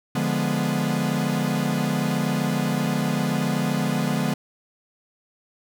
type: chord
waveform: 45% pulse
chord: D diminished seventh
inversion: none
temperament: equal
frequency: 146.83 / 174.61 / 207.7 / 246.9 Hz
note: D3 / F3 / Ab3 / Cb4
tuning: 0 / 0 / 0 / 0 cents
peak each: -27 dBFS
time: 0.15-4.34 s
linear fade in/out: 5 ms
effects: none